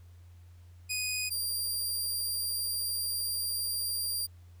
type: tone pair in turn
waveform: 15% pulse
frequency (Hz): 2489 / 4759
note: D#7 / D8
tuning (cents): 0 / +22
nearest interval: major seventh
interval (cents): 1122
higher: second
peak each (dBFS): -24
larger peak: neither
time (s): 0.89-1.3 / 1.3-4.27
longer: second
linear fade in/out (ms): 20
effects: added 87 Hz sine -50 dBFS peak until 4.6 s + pink hiss -68 dBFS RMS until 4.6 s